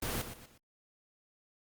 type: noise with echo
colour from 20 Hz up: pink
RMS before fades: -35 dBFS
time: 0.02-0.22 s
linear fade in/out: 5 ms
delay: 120 ms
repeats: 3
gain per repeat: -9 dB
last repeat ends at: 0.58 s
effects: Opus 24 kbps

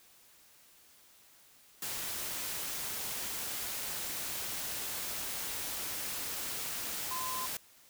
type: tone in noise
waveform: sine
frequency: 1027 Hz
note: C6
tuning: 33 cents flat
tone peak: -37 dBFS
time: 7.11-7.46 s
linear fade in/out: 2 ms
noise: white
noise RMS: -38 dBFS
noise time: 1.82-7.57 s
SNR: -2 dB
effects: white hiss -61 dBFS RMS until 7.89 s

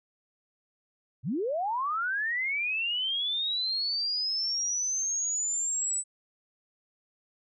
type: linear sweep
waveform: sine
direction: up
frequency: 98 to 8000 Hz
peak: -27 dBFS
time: 1.23-6.04 s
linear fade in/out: 50 ms
effects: none

